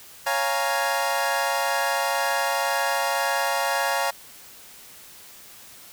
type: chord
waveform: 25% pulse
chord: Bb minor seventh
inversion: first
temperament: equal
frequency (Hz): 554.4 / 698.5 / 830.6 / 932.3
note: Db5 / F5 / Ab5 / Bb5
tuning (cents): 0 / 0 / 0 / 0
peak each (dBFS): -24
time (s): 0.26-4.11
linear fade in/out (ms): 10
effects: white hiss -46 dBFS RMS until 5.92 s